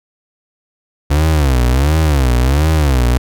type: tone with vibrato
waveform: 35% pulse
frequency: 69.3 Hz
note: C#2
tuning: in tune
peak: -8 dBFS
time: 1.1-3.18 s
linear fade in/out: 10 ms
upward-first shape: sine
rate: 1.4 Hz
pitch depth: 240 cents each way
effects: none